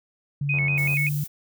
sine tone with pitch glide, 142.5 to 146.59 Hz, C#3 to D3, +48 to -3 cents, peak -23 dBFS, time 0.41-1.24 s, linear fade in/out 5 ms, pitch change +49 cents, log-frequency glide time 0.95-1.03 s
sine tone with vibrato, 2349 Hz, D7, in tune, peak -22 dBFS, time 0.49-1.09 s, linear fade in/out 5 ms, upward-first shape square, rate 5.2 Hz, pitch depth 110 cents each way
click train, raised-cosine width 1 ms, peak -26 dBFS, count 37, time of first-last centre 0.54-0.939 s, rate 90.2 Hz
violet noise, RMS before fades -36 dBFS, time 0.77-1.28 s, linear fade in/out 20 ms
effects none

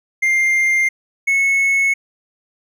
triangle tone pair in turn, 2105 / 2196 Hz, C7 / C#7, +10 / -17 cents, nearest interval minor second, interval 73 cents, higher second, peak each -11 / -11 dBFS, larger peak neither, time 0.22-0.89 / 1.27-1.94 s, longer neither, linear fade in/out 10 ms, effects none

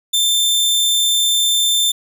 sawtooth tone, 3565 Hz, A7, 22 cents sharp, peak -10 dBFS, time 0.13-1.92 s, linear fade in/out 10 ms, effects none

